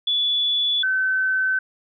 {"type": "tone pair in turn", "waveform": "sine", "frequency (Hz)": [3437, 1528.3], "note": ["A7", "G6"], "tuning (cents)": [-41, -44], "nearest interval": "octave + major second", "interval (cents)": 1403, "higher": "first", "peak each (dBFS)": -18, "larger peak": "neither", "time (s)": [[0.07, 0.83], [0.83, 1.59]], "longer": "neither", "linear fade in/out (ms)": 5, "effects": []}